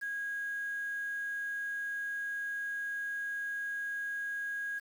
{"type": "tone with quantisation", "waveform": "sine", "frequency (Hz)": 1643, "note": "G#6", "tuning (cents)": -19, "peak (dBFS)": -34, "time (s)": [0.01, 4.8], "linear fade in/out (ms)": 20, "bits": 9, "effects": []}